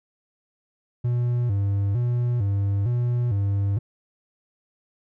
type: tone with vibrato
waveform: triangle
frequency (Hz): 110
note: A2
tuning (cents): 0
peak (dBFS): -18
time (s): 1.04-3.79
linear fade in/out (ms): 10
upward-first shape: square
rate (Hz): 1.1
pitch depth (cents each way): 170
effects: none